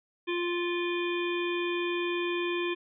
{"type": "harmonic tone", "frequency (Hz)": 349.2, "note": "F4", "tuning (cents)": 0, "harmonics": [1, 3, 5, 7, 9, 10], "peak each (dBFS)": [-29, -38, -40, -36, -42, -43], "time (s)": [0.27, 2.75], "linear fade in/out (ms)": 20, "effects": []}